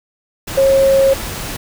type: tone in noise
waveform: sine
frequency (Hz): 542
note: C#5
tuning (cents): -39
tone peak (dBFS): -8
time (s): 0.57-1.14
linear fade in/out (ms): 10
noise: pink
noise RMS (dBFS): -25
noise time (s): 0.47-1.57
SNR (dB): +14
effects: none